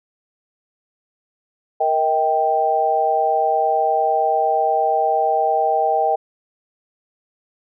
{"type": "chord", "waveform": "sine", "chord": "Eb major", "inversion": "second", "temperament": "equal with one note detuned", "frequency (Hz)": [466.2, 635.3, 784], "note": ["Bb4", "Eb5", "G5"], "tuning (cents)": [0, 36, 0], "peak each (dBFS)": [-23, -20, -17], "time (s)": [1.8, 6.16], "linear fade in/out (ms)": 10, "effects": []}